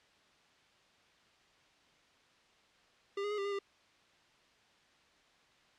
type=tone with pitch steps; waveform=square; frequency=399.1 / 412.2 / 419.2 / 396.7 / 404.5 / 397.5 Hz; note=G4 / G#4 / G#4 / G4 / G#4 / G4; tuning=+31 / -13 / +16 / +21 / -46 / +24 cents; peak=-35 dBFS; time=3.17-3.59 s; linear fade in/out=5 ms; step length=70 ms; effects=white hiss -66 dBFS RMS until 5.78 s + low-pass 4000 Hz 12 dB/octave